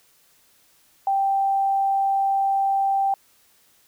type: tone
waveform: sine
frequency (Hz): 784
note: G5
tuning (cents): 0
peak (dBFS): -18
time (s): 1.07-3.14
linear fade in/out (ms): 2
effects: white hiss -59 dBFS RMS until 3.87 s